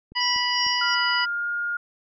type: clicks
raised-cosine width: 3 ms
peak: -32 dBFS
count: 3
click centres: 0.12 / 0.362 / 0.666 s
type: harmonic tone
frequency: 982 Hz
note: B5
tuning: 10 cents flat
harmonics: 1 / 2 / 3 / 5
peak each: -27 / -27 / -27 / -27 dBFS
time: 0.15-1.26 s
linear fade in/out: 20 ms
type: tone with tremolo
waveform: sine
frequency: 5560 Hz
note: F8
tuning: 9 cents flat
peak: -24 dBFS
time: 0.2-0.95 s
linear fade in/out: 10 ms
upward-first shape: sine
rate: 2.8 Hz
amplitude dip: 85%
type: tone with pitch glide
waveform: sine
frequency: 1396.9 to 1418.9 Hz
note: F6 to F6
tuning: 0 to +27 cents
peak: -24 dBFS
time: 0.81-1.77 s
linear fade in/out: 5 ms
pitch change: +27 cents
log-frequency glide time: 1.09-1.48 s
effects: none